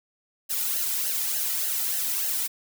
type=noise with flanger; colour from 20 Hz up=blue; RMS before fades=-27 dBFS; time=0.49-2.48 s; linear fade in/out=20 ms; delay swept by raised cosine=0.84 to 1.84 ms; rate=3.4 Hz; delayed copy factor=-0.7; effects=none